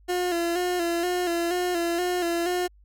30% pulse tone with vibrato, 349.3 Hz, F4, in tune, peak -21 dBFS, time 0.08-2.68 s, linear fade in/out 20 ms, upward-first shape square, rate 2.1 Hz, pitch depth 46 cents each way, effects added 50 Hz sine -52 dBFS peak until 2.84 s

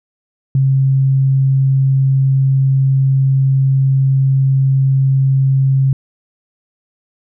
sine tone, 134.6 Hz, C3, 49 cents sharp, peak -9 dBFS, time 0.55-5.93 s, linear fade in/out 2 ms, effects none

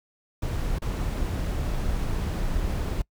brown noise with dropouts, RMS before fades -27 dBFS, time 0.42-3.02 s, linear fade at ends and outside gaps 5 ms, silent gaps 0.786-0.819 s, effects noise-tail reverb RT60 0.1 s tail -25 dB re dry

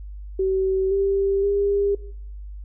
sine tone with pitch steps, 381.4 / 393.4 / 402.2 Hz, G4 / G4 / G4, -47 / +6 / +44 cents, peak -18 dBFS, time 0.39-1.95 s, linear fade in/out 5 ms, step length 520 ms, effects noise-tail reverb RT60 0.7 s tail -19 dB re dry + added 50 Hz sine -33 dBFS peak until 2.64 s

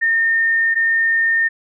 sine tone pair in turn, 1822 / 1822 Hz, A#6 / A#6, -40 / -40 cents, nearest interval unison, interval 0 cents, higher neither, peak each -13 dBFS, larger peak neither, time 0.01-0.75 / 0.75-1.49 s, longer neither, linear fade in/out 20 ms, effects none

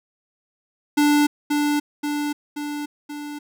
square tone with echo, 293.7 Hz, D4, in tune, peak -15 dBFS, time 0.97-1.27 s, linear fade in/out 10 ms, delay 530 ms, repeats 4, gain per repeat -4 dB, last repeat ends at 3.39 s, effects none

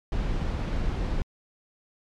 brown noise, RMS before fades -27 dBFS, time 0.12-1.22 s, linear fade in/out 2 ms, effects low-pass 5000 Hz 12 dB/octave + MP3 96 kbps

